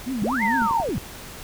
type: tone with vibrato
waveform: sine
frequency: 233.1 Hz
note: A#3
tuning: in tune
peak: -24 dBFS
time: 0.06-0.68 s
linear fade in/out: 20 ms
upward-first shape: triangle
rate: 4.5 Hz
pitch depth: 290 cents each way
type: linear two-way sweep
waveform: sine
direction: up then down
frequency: 110 to 2133 to 110 Hz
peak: -23 dBFS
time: 0.22-0.98 s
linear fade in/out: 0 ms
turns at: 0.43 s
type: tone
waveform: sine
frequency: 916 Hz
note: A#5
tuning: 31 cents flat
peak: -21 dBFS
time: 0.39-0.84 s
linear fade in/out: 50 ms
type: click train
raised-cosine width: 3 ms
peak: -20 dBFS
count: 5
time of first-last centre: 0.62-0.98 s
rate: 11.1 Hz
effects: pink hiss -39 dBFS RMS until 1.43 s